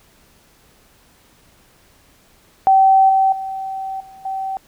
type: tone with level steps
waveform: sine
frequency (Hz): 770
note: G5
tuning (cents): -31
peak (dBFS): -8 / -11 / -23 / -38 / -21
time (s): 2.67-4.57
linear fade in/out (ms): 0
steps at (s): 3.09 / 3.32 / 4 / 4.25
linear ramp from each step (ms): 5
effects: pink hiss -53 dBFS RMS until 4.67 s